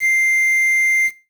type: tone with quantisation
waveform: triangle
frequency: 2093 Hz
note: C7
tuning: in tune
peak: -11 dBFS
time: 0-1.11 s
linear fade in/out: 50 ms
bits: 6
effects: noise-tail reverb RT60 0.3 s tail -17 dB re dry